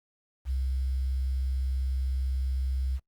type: tone with quantisation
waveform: sine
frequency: 65.41 Hz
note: C2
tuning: in tune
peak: -26 dBFS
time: 0.45-3 s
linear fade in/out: 50 ms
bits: 9
effects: noise-tail reverb RT60 0.1 s tail -26 dB re dry + Opus 48 kbps